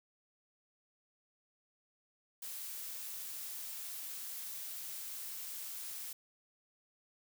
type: noise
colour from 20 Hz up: blue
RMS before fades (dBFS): -44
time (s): 2.42-6.13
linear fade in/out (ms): 5
effects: none